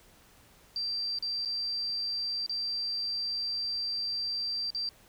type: tone with dropouts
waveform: sine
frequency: 4699 Hz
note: D8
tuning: in tune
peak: -30 dBFS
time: 0.76-4.89 s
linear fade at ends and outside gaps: 1 ms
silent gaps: 1.187-1.225 / 1.45-1.457 / 2.463-2.495 / 4.704-4.748 s
effects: pink hiss -59 dBFS RMS until 5.08 s